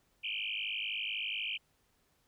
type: tone with frequency modulation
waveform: sine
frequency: 2743 Hz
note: F7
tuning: 32 cents flat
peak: -34 dBFS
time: 0.23-1.58 s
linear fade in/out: 20 ms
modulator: 52.1 Hz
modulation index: 7.7
effects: pink hiss -73 dBFS RMS until 2.27 s